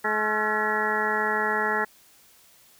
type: harmonic tone with a mistuned harmonic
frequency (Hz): 213.6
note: G#3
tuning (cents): +49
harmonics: 1 / 2 / 3 / 4 / 5 / 6 / 7 / 8 / 9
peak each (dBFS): -36 / -30 / -36 / -29 / -34 / -30 / -38 / -28 / -30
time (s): 0.04-1.85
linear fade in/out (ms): 10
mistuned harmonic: 6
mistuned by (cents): +100
effects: white hiss -56 dBFS RMS until 2.79 s